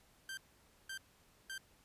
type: tone bursts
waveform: sawtooth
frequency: 1568 Hz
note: G6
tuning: in tune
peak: -39 dBFS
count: 3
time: 0.29-1.579 s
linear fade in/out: 2 ms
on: 83 ms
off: 520 ms
effects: pink hiss -68 dBFS RMS until 1.84 s + resampled to 32000 Hz